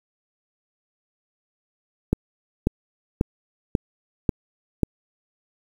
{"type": "click train", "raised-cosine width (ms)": 3, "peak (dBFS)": -5, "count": 6, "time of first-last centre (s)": [2.13, 4.833], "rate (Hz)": 1.85, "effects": ["7-bit"]}